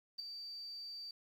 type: tone with ADSR envelope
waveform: sine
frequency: 4638 Hz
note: D8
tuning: 22 cents flat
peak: -35 dBFS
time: 0.18-1.11 s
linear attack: 18 ms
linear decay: 4 ms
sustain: -9 dB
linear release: 3 ms
effects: tanh soft clip ceiling -34 dBFS + 11-bit